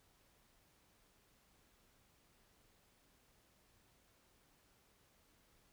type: silence
effects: pink hiss -72 dBFS RMS until 5.72 s